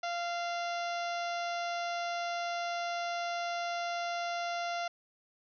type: harmonic tone with a mistuned harmonic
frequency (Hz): 692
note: F5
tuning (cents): -16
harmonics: 1 / 2 / 3 / 4 / 5 / 6 / 7 / 8 / 9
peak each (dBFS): -34 / -40 / -44 / -46 / -48 / -50 / -51 / -52 / -53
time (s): 0.03-4.88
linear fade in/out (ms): 5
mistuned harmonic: 9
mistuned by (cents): -46
effects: none